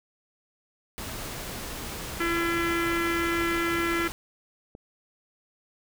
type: noise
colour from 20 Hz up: pink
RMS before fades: -36 dBFS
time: 0.98-4.12 s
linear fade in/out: 0 ms
type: harmonic tone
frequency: 337.8 Hz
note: E4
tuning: 42 cents sharp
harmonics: 1 / 3 / 4 / 5 / 6 / 7 / 8 / 9 / 10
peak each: -27 / -39 / -31 / -34 / -33 / -37 / -46 / -42 / -47 dBFS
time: 2.2-4.08 s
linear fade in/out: 5 ms
type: clicks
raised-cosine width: 2 ms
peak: -30 dBFS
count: 2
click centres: 3.784 / 4.751 s
effects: none